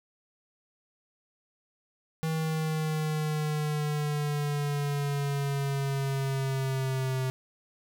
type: exponential sweep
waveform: square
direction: down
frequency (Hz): 160.2 to 130.1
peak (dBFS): -28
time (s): 2.23-7.3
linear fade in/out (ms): 0
effects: none